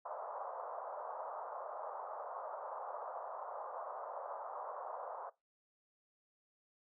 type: band-pass noise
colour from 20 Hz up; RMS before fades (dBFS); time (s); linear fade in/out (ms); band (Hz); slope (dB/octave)
pink; -45; 0.05-5.3; 10; 540 to 1200; 48
effects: noise-tail reverb RT60 0.2 s tail -19 dB re dry